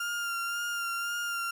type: tone with vibrato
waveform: 35% pulse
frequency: 1396.9 Hz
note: F6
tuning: in tune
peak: -29 dBFS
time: 0-1.51 s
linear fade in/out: 5 ms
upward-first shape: sine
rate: 1.9 Hz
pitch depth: 22 cents each way
effects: 11-bit